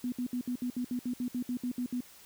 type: tone bursts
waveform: sine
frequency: 246.9 Hz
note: B3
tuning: in tune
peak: -30 dBFS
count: 14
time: 0.04-2.006 s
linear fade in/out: 2 ms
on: 81 ms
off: 64 ms
effects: white hiss -55 dBFS RMS until 2.25 s